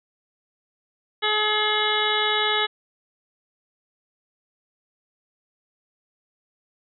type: harmonic tone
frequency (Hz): 424.9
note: G#4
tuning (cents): +40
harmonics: 1 / 2 / 3 / 4 / 5 / 7 / 8 / 9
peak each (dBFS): -28 / -28 / -28 / -28 / -28 / -28 / -28 / -28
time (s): 1.22-2.67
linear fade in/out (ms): 20
effects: none